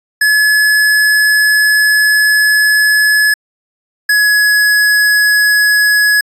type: tone pair in turn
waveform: square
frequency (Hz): 1706 / 1686.4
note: G#6 / G#6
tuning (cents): +46 / +26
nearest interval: unison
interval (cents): 20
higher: first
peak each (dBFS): -8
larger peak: neither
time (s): 0.21-3.34 / 4.09-6.21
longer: first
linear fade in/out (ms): 5
effects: resampled to 32000 Hz